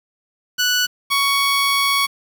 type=tone pair in turn; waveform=15% pulse; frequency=1480 / 1116.1 Hz; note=F#6 / C#6; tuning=0 / +11 cents; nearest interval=perfect fourth; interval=489 cents; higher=first; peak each=-9 dBFS; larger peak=neither; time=0.58-0.87 / 1.1-2.07 s; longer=second; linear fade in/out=20 ms; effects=7-bit